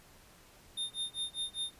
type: tone with tremolo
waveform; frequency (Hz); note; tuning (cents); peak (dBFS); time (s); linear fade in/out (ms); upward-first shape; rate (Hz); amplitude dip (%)
square; 3641; A#7; -41; -33; 0.77-1.74; 5; sine; 5; 100
effects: pink hiss -59 dBFS RMS until 1.79 s + resampled to 32000 Hz